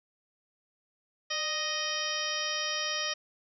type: harmonic tone with a mistuned harmonic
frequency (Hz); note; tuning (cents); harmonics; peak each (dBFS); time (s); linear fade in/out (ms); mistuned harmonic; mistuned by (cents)
622.3; D#5; 0; 1 / 2 / 3 / 4 / 5 / 6 / 7 / 8 / 9; -40 / -39 / -37 / -40 / -36 / -41 / -47 / -39 / -36; 1.3-3.14; 10; 1; -58
effects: none

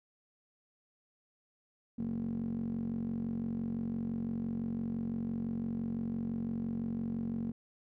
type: tone with band-pass filter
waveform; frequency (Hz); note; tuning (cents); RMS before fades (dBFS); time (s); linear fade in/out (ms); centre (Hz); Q
15% pulse; 45.9; F#1; -13; -36; 1.98-7.52; 10; 240; 9.4
effects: none

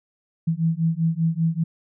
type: beating tone pair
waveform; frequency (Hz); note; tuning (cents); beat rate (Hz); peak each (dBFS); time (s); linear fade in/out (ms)
sine; 161.4 / 166.5; E3 / E3; -36 / +18; 5.1; -22; 0.47-1.64; 10
effects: none

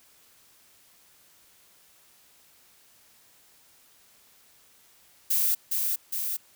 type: noise with echo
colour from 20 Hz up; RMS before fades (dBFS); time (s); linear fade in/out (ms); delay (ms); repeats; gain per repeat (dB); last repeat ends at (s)
violet; -24; 5.3-5.55; 10; 410; 2; -3; 6.37
effects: white hiss -59 dBFS RMS until 6.55 s

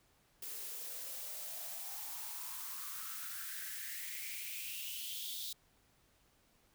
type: noise with high-pass filter sweep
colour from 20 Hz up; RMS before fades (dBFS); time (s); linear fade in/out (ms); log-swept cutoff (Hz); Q
blue; -44; 0.42-5.53; 5; 390 to 3800; 6.2
effects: pink hiss -71 dBFS RMS until 6.74 s

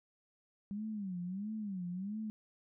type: tone with vibrato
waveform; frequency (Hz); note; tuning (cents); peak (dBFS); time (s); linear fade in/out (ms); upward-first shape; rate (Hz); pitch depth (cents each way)
sine; 196; G3; 0; -37; 0.71-2.3; 0; sine; 1.5; 190
effects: none

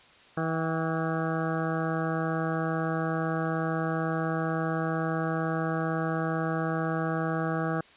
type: harmonic tone with a mistuned harmonic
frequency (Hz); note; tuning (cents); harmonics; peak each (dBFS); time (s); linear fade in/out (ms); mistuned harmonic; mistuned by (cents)
162.2; E3; -28; 1 / 2 / 3 / 4 / 5 / 7 / 8 / 9 / 10; -30 / -33 / -35 / -36 / -37 / -38 / -39 / -40 / -40; 0.37-7.81; 5; 5; -35
effects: white hiss -55 dBFS RMS until 7.96 s + resampled to 8000 Hz

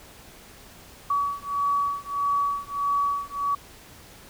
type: beating tone pair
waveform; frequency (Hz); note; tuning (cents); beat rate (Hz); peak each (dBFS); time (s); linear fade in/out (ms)
sine; 1135 / 1136.6; C#6 / C#6; +41 / +43; 1.6; -26; 1.1-3.55; 5
effects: pink hiss -48 dBFS RMS until 4.29 s

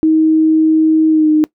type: tone with pitch glide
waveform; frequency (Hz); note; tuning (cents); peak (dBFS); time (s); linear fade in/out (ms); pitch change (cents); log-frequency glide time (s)
sine; 315.9 to 307.4; D#4 to D#4; +26 to -21; -7; 0.03-1.44; 0; -47; 1.09-1.29
effects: noise-tail reverb RT60 0.1 s tail -21 dB re dry

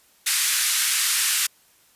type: band-pass noise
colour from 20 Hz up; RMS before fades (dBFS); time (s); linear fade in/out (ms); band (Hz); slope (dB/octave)
white; -22; 0.26-1.47; 10; 1400 to 12000; 24
effects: white hiss -58 dBFS RMS until 1.95 s + resampled to 32000 Hz

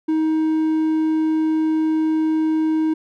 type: tone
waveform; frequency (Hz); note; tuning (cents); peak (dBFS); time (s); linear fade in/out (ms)
triangle; 315.2; D#4; +23; -14; 0.08-2.94; 10
effects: none

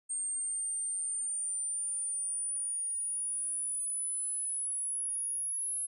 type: linear sweep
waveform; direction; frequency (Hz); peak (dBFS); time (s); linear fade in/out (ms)
sine; up; 8600 to 10610; -32; 0.09-5.87; 20
effects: none

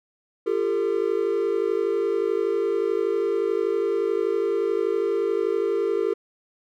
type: tone cluster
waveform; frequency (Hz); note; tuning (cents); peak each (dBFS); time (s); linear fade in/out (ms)
triangle; 347.8 / 401.1 / 452.8; F4 / G4 / A4; -7 / +40 / +50; -26 / -22 / -23; 0.46-6.14; 10
effects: none

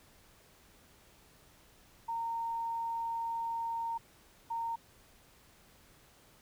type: tone bursts at uneven times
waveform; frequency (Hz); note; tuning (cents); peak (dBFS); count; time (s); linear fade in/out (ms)
sine; 920; A#5; -23; -33; 2; 2.08-3.98 / 4.5-4.76; 10
effects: pink hiss -62 dBFS RMS until 6.41 s

